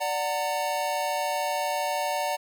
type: chord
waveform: square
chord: D augmented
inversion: none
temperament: equal with one note detuned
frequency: 587.3 / 740 / 912.6 Hz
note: D5 / F#5 / A#5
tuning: 0 / 0 / -37 cents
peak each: -31 dBFS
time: 0-2.37 s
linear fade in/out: 20 ms
effects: none